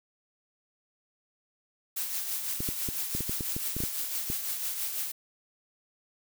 blue noise with tremolo, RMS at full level -31 dBFS, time 1.96-5.12 s, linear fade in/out 10 ms, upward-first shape triangle, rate 6 Hz, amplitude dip 50%
clicks, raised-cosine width 3 ms, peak -21 dBFS, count 12, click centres 2.605 / 2.689 / 2.888 / 3.15 / 3.207 / 3.295 / 3.408 / 3.565 / 3.766 / 3.804 / 3.837 / 4.301 s
effects none

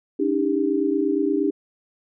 sine tone cluster, 284.8 / 313.3 / 398 Hz, C#4 / D#4 / G4, +47 / +12 / +26 cents, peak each -23 dBFS, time 0.19-1.51 s, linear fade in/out 10 ms, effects none

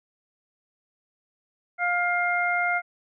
harmonic tone, 705 Hz, F5, 16 cents sharp, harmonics 1 / 2 / 3, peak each -26 / -26 / -26 dBFS, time 1.78-2.82 s, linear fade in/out 50 ms, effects none

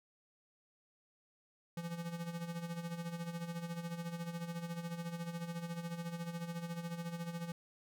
square tone with tremolo, 169.6 Hz, E3, 50 cents sharp, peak -38 dBFS, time 1.77-7.52 s, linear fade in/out 2 ms, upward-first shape sine, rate 14 Hz, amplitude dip 65%, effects none

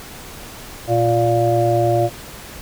harmonic tone, 116.6 Hz, A#2, 1 cent sharp, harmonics 1 / 3 / 5 / 6, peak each -19 / -19 / -19 / -19 dBFS, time 0.87-2.1 s, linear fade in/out 50 ms, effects pink hiss -36 dBFS RMS until 2.61 s

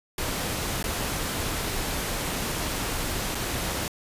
pink noise with dropouts, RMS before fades -29 dBFS, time 0.18-3.88 s, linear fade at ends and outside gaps 2 ms, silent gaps 0.828-0.84 / 3.348-3.352 s, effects resampled to 32000 Hz

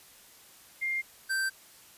sine / square tone pair in turn, 2112 / 1561.8 Hz, C7 / G6, +16 / -7 cents, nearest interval perfect fourth, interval 523 cents, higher first, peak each -28 dBFS, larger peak neither, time 0.81-1.02 / 1.29-1.5 s, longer neither, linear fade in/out 20 ms, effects white hiss -55 dBFS RMS until 1.97 s + resampled to 32000 Hz

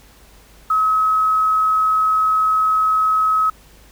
sine tone with quantisation, 1280 Hz, D#6, 49 cents sharp, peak -13 dBFS, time 0.7-3.5 s, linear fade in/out 5 ms, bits 7, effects added 50 Hz sine -48 dBFS peak until 3.91 s + pink hiss -49 dBFS RMS until 3.91 s

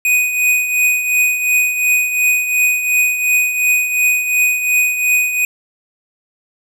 square tone with tremolo, 2489 Hz, D#7, in tune, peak -10 dBFS, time 0.05-5.45 s, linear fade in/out 2 ms, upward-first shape triangle, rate 2.8 Hz, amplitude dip 65%, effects none

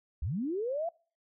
sine linear sweep, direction up, 54.7 to 697 Hz, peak -30 dBFS, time 0.22-0.89 s, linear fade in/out 5 ms, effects noise-tail reverb RT60 0.4 s tail -25 dB re dry

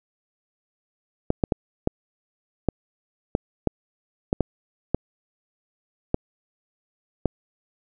clicks, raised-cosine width 2 ms, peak -6 dBFS, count 12, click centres 1.304 / 1.438 / 1.522 / 1.874 / 2.687 / 3.351 / 3.673 / 4.329 / 4.407 / 4.946 / 6.144 / 7.257 s, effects none

